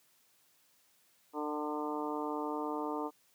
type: harmonic tone with a mistuned harmonic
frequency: 150.1 Hz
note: D3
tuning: 38 cents sharp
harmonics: 2 / 3 / 4 / 5 / 6 / 7 / 8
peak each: -38 / -40 / -45 / -44 / -41 / -44 / -45 dBFS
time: 1.33-3.11 s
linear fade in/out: 50 ms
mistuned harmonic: 7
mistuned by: -24 cents
effects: white hiss -69 dBFS RMS until 3.34 s + high-pass 100 Hz 12 dB/octave